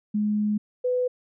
sine tone pair in turn, 210 / 499.5 Hz, G#3 / B4, +19 / +20 cents, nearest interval octave + minor third, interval 1501 cents, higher second, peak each -21 dBFS, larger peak neither, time 0.14-0.58 / 0.84-1.08 s, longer first, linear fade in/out 10 ms, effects none

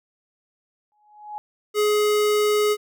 sine tone with exponential growth, 840 Hz, G#5, 19 cents sharp, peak -27 dBFS, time 0.92-1.38 s, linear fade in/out 0 ms, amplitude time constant 100 ms
square tone, 420 Hz, G#4, 19 cents sharp, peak -18 dBFS, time 1.74-2.77 s, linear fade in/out 50 ms
effects none

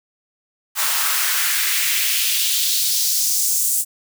white noise with high-pass filter sweep, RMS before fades -19 dBFS, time 0.75-3.85 s, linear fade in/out 50 ms, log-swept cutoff 970 to 8300 Hz, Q 1.8, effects none

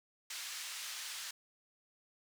white band-pass noise, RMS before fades -44 dBFS, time 0.3-1.31 s, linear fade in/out 5 ms, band 1500 to 6900 Hz, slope 12 dB/octave, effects none

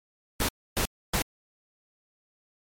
pink noise bursts, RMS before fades -26 dBFS, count 3, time 0.4-1.221 s, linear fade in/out 2 ms, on 87 ms, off 280 ms, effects MP3 64 kbps

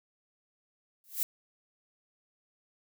violet noise with exponential growth, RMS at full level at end -26 dBFS, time 1.04-1.23 s, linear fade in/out 0 ms, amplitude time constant 40 ms, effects none

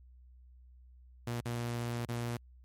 sawtooth tone with dropouts, 119 Hz, A#2, 36 cents sharp, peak -30 dBFS, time 1.27-2.37 s, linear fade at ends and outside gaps 5 ms, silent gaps 1.409-1.455 / 2.055-2.087 s, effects added 62 Hz sine -54 dBFS peak until 2.64 s + MP3 64 kbps

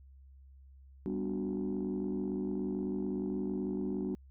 sine chord, G major seventh, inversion none, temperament equal, 196 / 246.9 / 293.7 / 370 Hz, G3 / B3 / D4 / F#4, 0 / 0 / 0 / 0 cents, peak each -35 / -38 / -37 / -37 dBFS, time 1.06-4.15 s, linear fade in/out 0 ms, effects tanh soft clip ceiling -27 dBFS + added 67 Hz sine -53 dBFS peak until 4.3 s

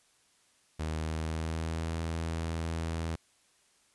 sawtooth tone with pitch glide, 78.6 to 81.99 Hz, D#2 to E2, +18 to -9 cents, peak -28 dBFS, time 0.79-3.16 s, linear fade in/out 10 ms, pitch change +73 cents, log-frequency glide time 0.9-1.95 s, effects white hiss -67 dBFS RMS until 3.94 s + resampled to 24000 Hz

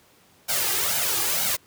white noise with flanger, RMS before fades -24 dBFS, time 0.48-1.57 s, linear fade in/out 20 ms, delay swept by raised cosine 1.3 to 2.5 ms, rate 2.1 Hz, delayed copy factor +0.75, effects pink hiss -57 dBFS RMS until 1.66 s + high-pass 100 Hz 12 dB/octave

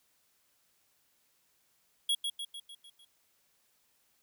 square tone with echo, 3322 Hz, G#7, in tune, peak -27 dBFS, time 2.09-2.15 s, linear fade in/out 5 ms, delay 150 ms, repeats 6, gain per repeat -5 dB, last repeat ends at 3.05 s, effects white hiss -72 dBFS RMS until 4.22 s

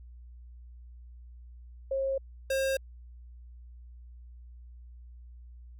sine / square tone pair in turn, 539 / 535.6 Hz, C#5 / C5, -49 / +40 cents, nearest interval unison, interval 11 cents, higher first, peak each -27 dBFS, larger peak neither, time 1.91-2.18 / 2.5-2.77 s, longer neither, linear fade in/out 5 ms, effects added 60 Hz sine -46 dBFS peak until 5.79 s + AAC 64 kbps

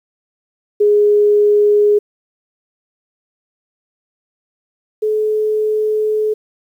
sine tone pair in turn, 415.3 / 429.2 Hz, G#4 / A4, 0 / -43 cents, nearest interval minor second, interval 57 cents, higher second, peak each -8 / -13 dBFS, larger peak first, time 0.8-1.99 / 5.02-6.34 s, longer second, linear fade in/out 10 ms, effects 8-bit

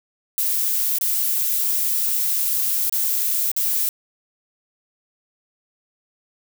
violet noise with dropouts, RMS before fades -21 dBFS, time 0.38-3.89 s, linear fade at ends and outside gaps 1 ms, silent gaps 0.985-1.011 / 2.896-2.924 / 3.516-3.564 s, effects none

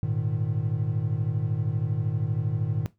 triangle chord, Ab suspended second, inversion none, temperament equal with one note detuned, 103.83 / 116.54 / 152.89 Hz, Ab2 / Bb2 / Eb3, 0 / 0 / -30 cents, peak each -27 dBFS, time 0.03-2.86 s, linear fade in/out 0 ms, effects noise-tail reverb RT60 0.2 s tail -17 dB re dry

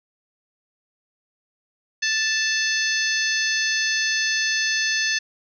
harmonic tone with a mistuned harmonic, 880 Hz, A5, in tune, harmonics 2 / 3 / 4 / 5 / 6 / 7, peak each -23 / -28 / -31 / -28 / -29 / -28 dBFS, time 2.02-5.19 s, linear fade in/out 10 ms, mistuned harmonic 6, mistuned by -44 cents, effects none

